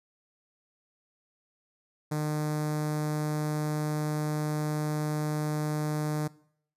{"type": "tone with notch filter", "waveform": "sawtooth", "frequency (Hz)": 151.6, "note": "D#3", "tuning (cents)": -45, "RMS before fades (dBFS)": -30, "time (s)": [2.11, 6.28], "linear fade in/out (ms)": 10, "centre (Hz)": 2900, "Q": 0.83, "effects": ["noise-tail reverb RT60 0.6 s tail -20 dB re dry", "resampled to 32000 Hz"]}